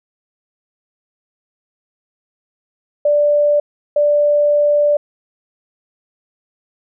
sine tone pair in turn, 587.3 / 587.3 Hz, D5 / D5, 0 / 0 cents, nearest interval unison, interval 0 cents, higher neither, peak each -10 dBFS, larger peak neither, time 3.05-3.6 / 3.96-4.97 s, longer second, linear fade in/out 5 ms, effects none

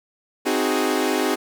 sawtooth chord, Ab dominant seventh, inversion first, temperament equal, 261.6 / 311.1 / 370 / 415.3 Hz, C4 / Eb4 / Gb4 / Ab4, 0 / 0 / 0 / 0 cents, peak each -21 dBFS, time 0.45-1.36 s, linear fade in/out 20 ms, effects none

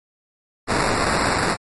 white noise with sample-and-hold, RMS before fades -20 dBFS, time 0.67-1.57 s, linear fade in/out 50 ms, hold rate 3150 Hz, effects MP3 48 kbps

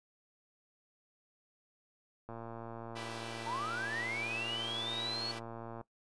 click train, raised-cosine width 1 ms, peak -31 dBFS, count 406, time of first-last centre 2.29-5.812 s, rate 115 Hz
5% pulse chord, E minor seventh, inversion third, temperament equal, 293.7 / 329.6 / 392 / 493.9 Hz, D4 / E4 / G4 / B4, 0 / 0 / 0 / 0 cents, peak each -42 / -36 / -37 / -39 dBFS, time 2.95-5.4 s, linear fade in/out 20 ms
sine linear sweep, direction up, 872 to 4435 Hz, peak -36 dBFS, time 3.46-5.32 s, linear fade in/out 10 ms
effects noise-tail reverb RT60 0.1 s tail -18 dB re dry + resampled to 22050 Hz

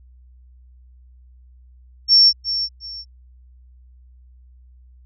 sine tone with echo, 5450 Hz, F8, 43 cents flat, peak -8 dBFS, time 2.08-2.33 s, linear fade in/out 50 ms, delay 360 ms, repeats 2, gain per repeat -11 dB, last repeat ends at 3.05 s, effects added 62 Hz sine -45 dBFS peak until 5.05 s

